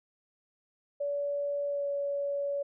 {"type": "tone with pitch glide", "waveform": "sine", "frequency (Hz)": [572, 566.1], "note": ["D5", "C#5"], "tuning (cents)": [-46, 36], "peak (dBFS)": -29, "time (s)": [1, 2.63], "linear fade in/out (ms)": 10, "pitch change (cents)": -18, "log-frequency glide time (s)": [1.67, 1.87], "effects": []}